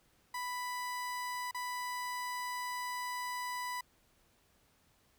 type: tone with dropouts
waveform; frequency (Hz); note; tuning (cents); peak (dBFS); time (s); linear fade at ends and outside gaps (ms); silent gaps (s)
30% pulse; 990; B5; +4; -34; 0.34-3.81; 5; 1.512-1.545
effects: pink hiss -70 dBFS RMS until 5.18 s